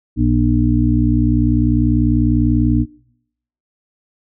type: harmonic tone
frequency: 60.2 Hz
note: B1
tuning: 44 cents flat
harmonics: 1 / 2 / 4 / 5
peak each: -17 / -17 / -17 / -17 dBFS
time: 0.16-2.86 s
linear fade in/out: 50 ms
effects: noise-tail reverb RT60 0.8 s tail -24 dB re dry